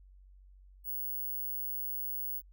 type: tone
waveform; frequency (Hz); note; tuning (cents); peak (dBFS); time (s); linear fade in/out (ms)
sine; 15680; B9; -14; -34; 0.84-2.42; 50
effects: added 47 Hz sine -54 dBFS peak until 2.52 s